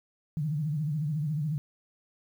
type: tone with vibrato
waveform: sine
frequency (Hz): 151.1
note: D3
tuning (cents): +50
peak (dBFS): -27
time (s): 0.37-1.58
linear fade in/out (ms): 0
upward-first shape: sine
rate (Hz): 14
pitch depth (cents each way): 120
effects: 10-bit